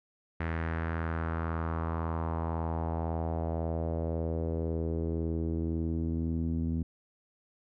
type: tone with low-pass filter sweep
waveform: sawtooth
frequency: 81.9 Hz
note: E2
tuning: 11 cents flat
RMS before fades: -32 dBFS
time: 0.4-6.83 s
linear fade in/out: 5 ms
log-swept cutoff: 1900 to 230 Hz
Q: 2.8
effects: none